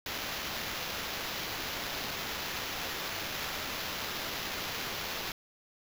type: noise with sample-and-hold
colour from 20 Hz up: blue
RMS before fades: -37 dBFS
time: 0.06-5.32 s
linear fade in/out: 2 ms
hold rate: 8820 Hz
effects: none